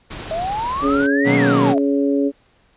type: noise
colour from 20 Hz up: pink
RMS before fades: -31 dBFS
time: 0.1-1.07 s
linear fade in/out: 10 ms
type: exponential two-way sweep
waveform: sine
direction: up then down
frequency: 631 to 2180 to 631 Hz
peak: -20 dBFS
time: 0.31-1.78 s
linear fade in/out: 0 ms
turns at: 1.36 s
type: harmonic tone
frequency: 140 Hz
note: C#3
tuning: 18 cents sharp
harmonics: 2 / 3 / 4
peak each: -16 / -21 / -24 dBFS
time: 0.81-2.32 s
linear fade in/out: 50 ms
type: chord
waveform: sawtooth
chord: B major seventh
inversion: none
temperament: equal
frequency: 123.47 / 155.56 / 185 / 233.1 Hz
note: B2 / D#3 / F#3 / A#3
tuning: 0 / 0 / 0 / 0 cents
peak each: -16 / -22 / -18 / -20 dBFS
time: 1.24-1.75 s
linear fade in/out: 50 ms
effects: pink hiss -57 dBFS RMS until 2.76 s + resampled to 8000 Hz